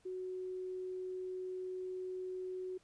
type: tone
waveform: sine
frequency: 370 Hz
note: F#4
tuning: in tune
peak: -39 dBFS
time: 0.05-2.78 s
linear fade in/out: 10 ms
effects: pink hiss -71 dBFS RMS until 2.83 s + resampled to 22050 Hz